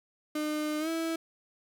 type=tone with pitch glide; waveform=35% pulse; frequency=303.5 to 327.2 Hz; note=D#4 to E4; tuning=-43 to -13 cents; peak=-28 dBFS; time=0.35-1.16 s; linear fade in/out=5 ms; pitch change=+130 cents; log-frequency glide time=0.79-0.89 s; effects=none